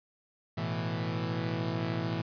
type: chord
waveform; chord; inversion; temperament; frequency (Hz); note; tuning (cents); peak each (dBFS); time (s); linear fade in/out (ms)
sawtooth; A suspended second; none; equal; 110 / 123.47 / 164.81; A2 / B2 / E3; 0 / 0 / 0; -31 / -33 / -30; 0.57-2.22; 10
effects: resampled to 11025 Hz + 9-bit